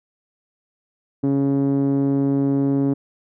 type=tone with low-pass filter; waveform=5% pulse; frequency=138.59 Hz; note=C#3; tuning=in tune; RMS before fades=-19 dBFS; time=1.23-2.94 s; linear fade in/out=10 ms; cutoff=290 Hz; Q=2.4; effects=none